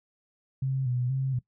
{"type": "tone with vibrato", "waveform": "sine", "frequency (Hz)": 128.6, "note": "C3", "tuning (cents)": -30, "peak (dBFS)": -25, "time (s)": [0.62, 1.39], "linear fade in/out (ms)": 5, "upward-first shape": "square", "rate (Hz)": 2.1, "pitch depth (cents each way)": 62, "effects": ["noise-tail reverb RT60 0.1 s tail -19 dB re dry"]}